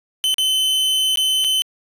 45% pulse tone with dropouts, 3049 Hz, G7, 49 cents flat, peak -15 dBFS, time 0.24-1.62 s, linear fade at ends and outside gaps 0 ms, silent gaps 0.342-0.383 / 1.158-1.173 / 1.442-1.446 s, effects resampled to 32000 Hz

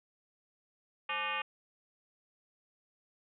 sine tone with frequency modulation, 1831 Hz, A#6, 32 cents flat, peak -32 dBFS, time 1.09-1.42 s, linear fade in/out 5 ms, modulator 325 Hz, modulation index 3.3, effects high-pass 300 Hz 12 dB/octave

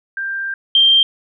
sine tone pair in turn, 1584 / 3168 Hz, G6 / G7, +18 / +18 cents, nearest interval octave, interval 1200 cents, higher second, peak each -20 / -8 dBFS, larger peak second, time 0.17-0.54 / 0.75-1.03 s, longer first, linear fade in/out 2 ms, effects none

